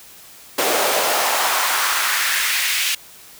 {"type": "noise with high-pass filter sweep", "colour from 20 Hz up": "pink", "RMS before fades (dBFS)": -19, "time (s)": [0.58, 2.95], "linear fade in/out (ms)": 5, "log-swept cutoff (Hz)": [440, 2700], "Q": 1.9, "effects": ["white hiss -43 dBFS RMS until 3.39 s"]}